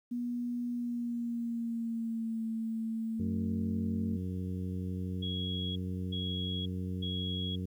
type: tone with pitch glide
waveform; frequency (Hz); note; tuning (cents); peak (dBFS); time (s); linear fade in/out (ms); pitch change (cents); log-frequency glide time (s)
sine; 241.8 to 224.3; B3 to A3; -36 to +34; -32; 0.11-4.17; 10; -130; 0.7-2.42
type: harmonic tone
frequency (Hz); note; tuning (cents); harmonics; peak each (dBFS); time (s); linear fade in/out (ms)
92.1; F#2; -7; 1 / 2 / 3 / 4 / 5; -36 / -37 / -44 / -49 / -50; 3.19-7.66; 10
type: tone bursts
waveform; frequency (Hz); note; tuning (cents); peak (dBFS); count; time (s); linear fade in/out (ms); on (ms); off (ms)
sine; 3322; G#7; 0; -37; 3; 5.22-7.56; 10; 540; 360
effects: 11-bit